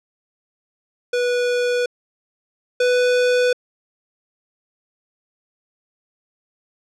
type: tone pair in turn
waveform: square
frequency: 489.5 / 495.5 Hz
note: B4 / B4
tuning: -15 / +6 cents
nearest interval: unison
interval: 21 cents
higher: second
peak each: -18 / -15 dBFS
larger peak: second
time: 1.13-1.86 / 2.8-3.53 s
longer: neither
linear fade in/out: 5 ms
effects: low-pass 6000 Hz 12 dB/octave